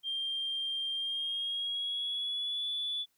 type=tone with pitch glide; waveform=sine; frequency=3185 to 3453 Hz; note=G7 to A7; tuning=+27 to -33 cents; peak=-31 dBFS; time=0.03-3.06 s; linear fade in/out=50 ms; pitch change=+140 cents; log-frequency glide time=0.94-2.69 s; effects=tanh soft clip ceiling -27 dBFS + white hiss -75 dBFS RMS until 3.17 s